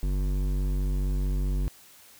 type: tone with hard clipping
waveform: triangle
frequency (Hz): 47.71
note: G1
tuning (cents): -46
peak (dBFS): -26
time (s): 0.03-1.68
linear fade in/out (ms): 0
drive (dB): 17
effects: white hiss -53 dBFS RMS until 2.19 s